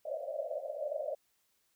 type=band-pass noise; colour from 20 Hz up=pink; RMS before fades=-38 dBFS; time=0.05-1.15 s; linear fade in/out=5 ms; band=550 to 640 Hz; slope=96 dB/octave; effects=white hiss -75 dBFS RMS until 1.75 s